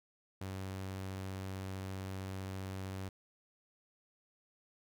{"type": "tone", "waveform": "sawtooth", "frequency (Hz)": 95.4, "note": "G2", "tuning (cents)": -47, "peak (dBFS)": -36, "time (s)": [0.41, 3.09], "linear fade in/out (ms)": 5, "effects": []}